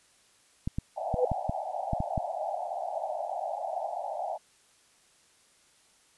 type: clicks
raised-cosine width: 5 ms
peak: -17 dBFS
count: 8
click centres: 0.675 / 0.785 / 1.142 / 1.317 / 1.495 / 1.933 / 2.004 / 2.178 s
type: band-pass noise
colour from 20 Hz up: white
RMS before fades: -34 dBFS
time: 0.96-4.38 s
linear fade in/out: 20 ms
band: 600 to 830 Hz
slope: 96 dB/octave
type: tone with exponential growth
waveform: sine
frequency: 500 Hz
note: B4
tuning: 21 cents sharp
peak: -18 dBFS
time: 1.07-1.25 s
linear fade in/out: 5 ms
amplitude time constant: 39 ms
effects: white hiss -63 dBFS RMS until 6.17 s + resampled to 24000 Hz